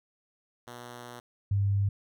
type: tone pair in turn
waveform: 5% pulse / sine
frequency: 121.1 / 99.86 Hz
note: B2 / G2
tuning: -34 / +33 cents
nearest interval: minor third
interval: 333 cents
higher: first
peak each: -31 / -23 dBFS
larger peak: second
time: 0.67-1.2 / 1.51-1.89 s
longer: first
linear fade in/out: 5 ms
effects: none